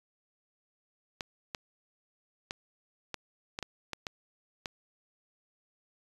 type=clicks; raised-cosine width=0.2 ms; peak=-18 dBFS; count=9; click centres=1.208 / 1.548 / 2.509 / 3.143 / 3.589 / 3.627 / 3.933 / 4.068 / 4.658 s; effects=resampled to 24000 Hz